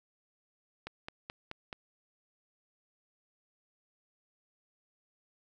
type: click train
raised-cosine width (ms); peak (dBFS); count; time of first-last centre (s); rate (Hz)
0.3; -24; 5; 0.87-1.728; 4.66
effects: none